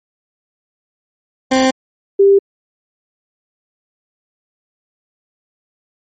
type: tone pair in turn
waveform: 20% pulse / sine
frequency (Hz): 261.6 / 395.9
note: C4 / G4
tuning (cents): 0 / +17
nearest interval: perfect fifth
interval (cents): 717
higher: second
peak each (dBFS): -5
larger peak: neither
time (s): 1.51-1.71 / 2.19-2.39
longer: neither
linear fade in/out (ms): 10
effects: MP3 32 kbps